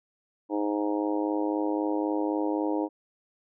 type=harmonic tone; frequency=103.83 Hz; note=G#2; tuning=in tune; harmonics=3 / 4 / 5 / 6 / 7 / 8 / 9; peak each=-27 / -34 / -33 / -39 / -39 / -38 / -37 dBFS; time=0.49-2.89 s; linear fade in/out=50 ms; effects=none